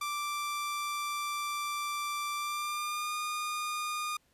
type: tone with pitch glide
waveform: sawtooth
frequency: 1174.7 to 1218.2 Hz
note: D6 to D#6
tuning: 0 to -37 cents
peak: -29 dBFS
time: 0.01-4.17 s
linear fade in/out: 5 ms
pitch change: +63 cents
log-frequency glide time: 2.36-3.15 s
effects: pink hiss -70 dBFS RMS until 4.33 s + resampled to 32000 Hz